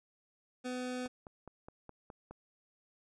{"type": "tone", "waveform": "25% pulse", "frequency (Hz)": 251.2, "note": "B3", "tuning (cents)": 30, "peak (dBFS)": -33, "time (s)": [0.64, 1.08], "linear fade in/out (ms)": 20}
{"type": "click train", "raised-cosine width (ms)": 1, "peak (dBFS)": -34, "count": 7, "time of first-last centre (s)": [1.06, 2.31], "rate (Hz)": 4.8}
{"effects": ["resampled to 22050 Hz"]}